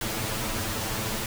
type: noise with comb filter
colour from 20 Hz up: pink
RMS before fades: -30 dBFS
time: 0.01-1.26 s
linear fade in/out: 2 ms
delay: 9.1 ms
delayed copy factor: +0.95
effects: none